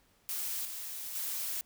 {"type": "noise with level steps", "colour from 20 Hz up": "blue", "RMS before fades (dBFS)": [-36, -41, -36], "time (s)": [0.29, 1.61], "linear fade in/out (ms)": 0, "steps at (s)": [0.65, 1.15], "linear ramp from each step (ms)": 2, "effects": ["pink hiss -68 dBFS RMS until 1.65 s"]}